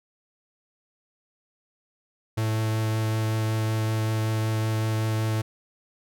45% pulse tone with vibrato, 110 Hz, A2, in tune, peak -23 dBFS, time 2.37-5.42 s, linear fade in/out 10 ms, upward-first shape sine, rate 5.3 Hz, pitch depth 11 cents each way, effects none

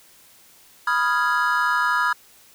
triangle chord, F half-diminished seventh, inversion second, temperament equal, 987.8 / 1244.5 / 1396.9 / 1661.2 Hz, Cb6 / Eb6 / F6 / Ab6, 0 / 0 / 0 / 0 cents, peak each -22 dBFS, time 0.87-2.13 s, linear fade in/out 5 ms, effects white hiss -52 dBFS RMS until 2.54 s

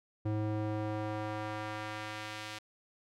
square tone with band-pass filter sweep, 107 Hz, A2, 48 cents flat, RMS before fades -37 dBFS, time 0.25-2.59 s, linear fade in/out 10 ms, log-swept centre 260 to 3400 Hz, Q 0.7, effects none

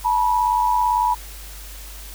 sine tone pair together, 872.1 / 970 Hz, A5 / B5, -16 / -31 cents, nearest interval major second, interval 185 cents, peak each -21 / -17 dBFS, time 0.04-1.15 s, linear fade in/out 20 ms, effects added 50 Hz sine -36 dBFS peak until 2.14 s + white hiss -40 dBFS RMS until 2.14 s

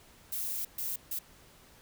violet noise bursts at uneven times, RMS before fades -35 dBFS, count 3, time 0.32-0.65 / 0.78-0.96 / 1.11-1.19 s, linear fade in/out 5 ms, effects pink hiss -58 dBFS RMS until 1.81 s

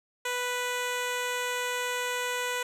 10% pulse tone with low-pass filter, 493.9 Hz, B4, in tune, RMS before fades -31 dBFS, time 0.25-2.63 s, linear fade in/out 5 ms, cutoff 11000 Hz, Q 0.97, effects none

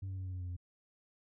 sine tone with pitch steps, 96.2 / 94.93 / 93.68 / 92.44 / 91.22 / 90.02 / 88.83 Hz, G2 / F#2 / F#2 / F#2 / F#2 / F#2 / F2, -32 / +45 / +22 / -1 / -24 / -47 / +30 cents, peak -35 dBFS, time 0.02-0.566 s, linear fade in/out 10 ms, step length 78 ms, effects tanh soft clip ceiling -37 dBFS

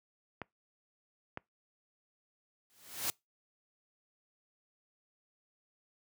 clicks, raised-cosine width 0.5 ms, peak -24 dBFS, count 2, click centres 0.417 / 1.374 s
white noise with exponential growth, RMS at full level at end -31 dBFS, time 2.7-3.1 s, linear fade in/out 0 ms, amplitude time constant 85 ms
effects noise-tail reverb RT60 0.2 s tail -25 dB re dry + high-pass 80 Hz 12 dB/octave

